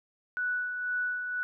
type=tone with tremolo; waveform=sine; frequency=1479 Hz; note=F#6; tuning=1 cent flat; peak=-27 dBFS; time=0.37-1.43 s; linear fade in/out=0 ms; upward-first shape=sine; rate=2 Hz; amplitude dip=45%; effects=none